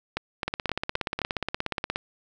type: two click trains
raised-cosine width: 0.3 ms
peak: -11 / -11 dBFS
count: 5 / 26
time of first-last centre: 0.17-1.217 / 0.48-1.959 s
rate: 3.82 / 16.9 Hz
effects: none